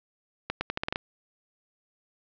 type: accelerating click train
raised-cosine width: 0.3 ms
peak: -12 dBFS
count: 8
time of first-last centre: 0.5-0.959 s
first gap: 110 ms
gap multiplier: 0.82
effects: low-pass 5000 Hz 12 dB/octave